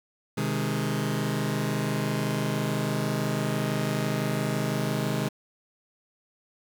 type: chord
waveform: sawtooth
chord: Ab major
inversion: first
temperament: just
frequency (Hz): 129.78 / 155.74 / 207.7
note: C3 / Eb3 / Ab3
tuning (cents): -14 / +2 / 0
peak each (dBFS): -26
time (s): 0.37-5.29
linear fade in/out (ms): 10
effects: 9-bit